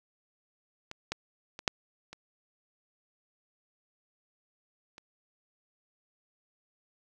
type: clicks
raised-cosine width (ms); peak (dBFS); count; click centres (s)
0.2; -23 / -15 / -24 / -7 / -27 / -30; 6; 0.914 / 1.12 / 1.591 / 1.678 / 2.13 / 4.981
effects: none